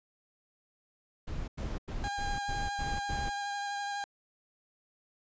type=noise bursts; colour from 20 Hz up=brown; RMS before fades=-36 dBFS; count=7; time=1.27-3.298 s; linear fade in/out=10 ms; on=210 ms; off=93 ms
type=tone with vibrato; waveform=30% pulse; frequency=809 Hz; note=G#5; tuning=46 cents flat; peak=-31 dBFS; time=2.04-4.04 s; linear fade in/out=0 ms; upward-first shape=sine; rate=12 Hz; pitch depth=13 cents each way
effects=resampled to 16000 Hz